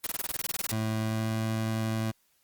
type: noise bursts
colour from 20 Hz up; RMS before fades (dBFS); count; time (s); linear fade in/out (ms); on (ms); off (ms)
white; -31; 14; 0.04-0.716; 0; 26; 24
type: tone with pitch glide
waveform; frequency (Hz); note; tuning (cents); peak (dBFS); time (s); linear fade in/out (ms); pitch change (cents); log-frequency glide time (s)
25% pulse; 110 to 111.02; A2 to A2; 0 to +16; -24; 0.71-2.12; 20; +16; 1.03-1.3
effects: white hiss -69 dBFS RMS until 2.43 s + Opus 32 kbps